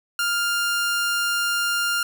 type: tone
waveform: sawtooth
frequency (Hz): 1400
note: F6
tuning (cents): +4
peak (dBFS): -17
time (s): 0.19-2.03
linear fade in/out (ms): 2
effects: none